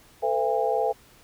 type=tone cluster; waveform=sine; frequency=446.3 / 510 / 676 / 808 Hz; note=A4 / C5 / E5 / G#5; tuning=+25 / -44 / +43 / -48 cents; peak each=-27 dBFS; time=0.22-0.93 s; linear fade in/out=20 ms; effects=pink hiss -55 dBFS RMS until 1.23 s